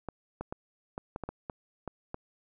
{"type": "clicks", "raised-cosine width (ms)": 1, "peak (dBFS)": -22, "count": 10, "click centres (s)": [0.087, 0.41, 0.525, 0.979, 1.161, 1.237, 1.29, 1.498, 1.877, 2.144], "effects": []}